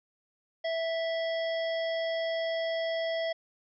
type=harmonic tone; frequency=658 Hz; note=E5; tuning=3 cents flat; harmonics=1 / 3 / 5 / 7 / 8; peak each=-29 / -38 / -41 / -50 / -46 dBFS; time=0.64-3.33 s; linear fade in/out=10 ms; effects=none